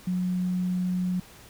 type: tone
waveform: sine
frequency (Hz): 181.7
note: F#3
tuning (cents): -31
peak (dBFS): -24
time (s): 0.07-1.2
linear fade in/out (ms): 5
effects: pink hiss -50 dBFS RMS until 1.49 s